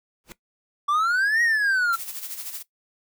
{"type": "noise with exponential growth", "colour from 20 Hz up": "pink", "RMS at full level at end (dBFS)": -36, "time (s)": [0.24, 0.32], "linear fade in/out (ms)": 0, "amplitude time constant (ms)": 17}
{"type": "exponential two-way sweep", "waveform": "triangle", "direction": "up then down", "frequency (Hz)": [1141, 1905, 1341], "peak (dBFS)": -17, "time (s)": [0.88, 1.96], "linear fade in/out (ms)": 10, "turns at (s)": 1.42}
{"type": "noise with tremolo", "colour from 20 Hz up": "blue", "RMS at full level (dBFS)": -32, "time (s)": [1.92, 2.63], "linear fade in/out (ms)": 20, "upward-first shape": "sine", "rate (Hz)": 13, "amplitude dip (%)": 60}
{"effects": ["noise-tail reverb RT60 0.1 s tail -17 dB re dry"]}